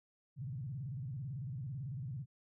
sine tone with vibrato, 130.81 Hz, C3, in tune, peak -39 dBFS, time 0.36-2.26 s, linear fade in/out 50 ms, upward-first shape square, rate 18 Hz, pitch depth 210 cents each way, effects none

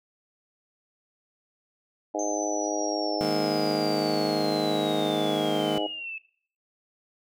harmonic tone, 103.7 Hz, G#2, 2 cents flat, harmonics 3 / 4 / 5 / 6 / 7 / 8, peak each -32 / -35 / -35 / -31 / -34 / -35 dBFS, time 2.14-5.87 s, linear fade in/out 10 ms
sine linear sweep, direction down, 6272 to 2601 Hz, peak -33 dBFS, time 2.19-6.18 s, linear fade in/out 2 ms
25% pulse chord, D# suspended fourth, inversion none, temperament just, 155.56 / 207.4 / 233.3 Hz, D#3 / G#3 / A#3, 0 / -2 / +2 cents, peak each -30 dBFS, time 3.21-5.78 s, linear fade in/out 0 ms
effects noise-tail reverb RT60 0.5 s tail -18 dB re dry

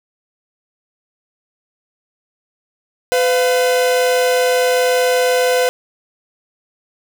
45% pulse tone pair together, 503.6 / 698.5 Hz, B4 / F5, +34 / 0 cents, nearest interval tritone, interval 566 cents, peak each -13 / -20 dBFS, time 3.12-5.69 s, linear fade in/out 0 ms, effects none

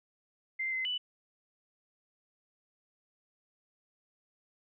sine tone with pitch steps, 2086 / 2056 / 2975 Hz, C7 / C7 / F#7, -6 / -31 / +9 cents, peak -31 dBFS, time 0.59-0.98 s, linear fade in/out 10 ms, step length 130 ms, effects none

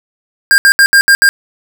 square tone bursts at uneven times, 1605 Hz, G6, 40 cents sharp, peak -4 dBFS, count 6, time 0.51-0.58 / 0.65-0.72 / 0.79-0.86 / 0.93-1.01 / 1.08-1.15 / 1.22-1.29 s, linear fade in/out 0 ms, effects 7-bit

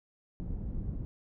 pink low-pass noise, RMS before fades -36 dBFS, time 0.4-1.05 s, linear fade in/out 0 ms, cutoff 180 Hz, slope 12 dB/octave, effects none

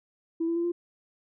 sine tone with pitch steps, 329.6 / 335.2 / 340.8 / 346.6 Hz, E4 / E4 / F4 / F4, 0 / +29 / -42 / -13 cents, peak -24 dBFS, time 0.4-0.72 s, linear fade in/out 10 ms, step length 80 ms, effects tanh soft clip ceiling -20 dBFS

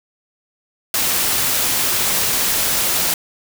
white noise, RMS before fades -18 dBFS, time 0.94-3.14 s, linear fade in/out 2 ms, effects none

